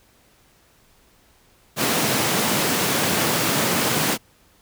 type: high-pass noise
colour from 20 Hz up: pink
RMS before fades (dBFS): -21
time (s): 1.76-4.18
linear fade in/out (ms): 50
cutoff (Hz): 130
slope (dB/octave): 24
effects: pink hiss -57 dBFS RMS until 4.61 s